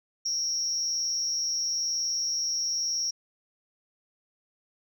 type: tone with amplitude modulation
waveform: sine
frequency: 5600 Hz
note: F8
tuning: 4 cents sharp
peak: -21 dBFS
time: 0.25-3.11 s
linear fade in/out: 10 ms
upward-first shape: sine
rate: 241 Hz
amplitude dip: 90%
effects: tanh soft clip ceiling -20 dBFS